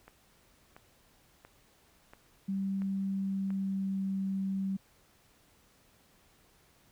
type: click train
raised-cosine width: 0.5 ms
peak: -35 dBFS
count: 6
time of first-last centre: 0.08-3.505 s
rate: 1.46 Hz
type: tone with pitch glide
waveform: sine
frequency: 194.4 to 193.17 Hz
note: G3 to G3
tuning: -14 to -25 cents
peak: -30 dBFS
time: 2.48-4.77 s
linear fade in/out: 10 ms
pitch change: -11 cents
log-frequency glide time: 3.09-4.07 s
effects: pink hiss -65 dBFS RMS until 6.91 s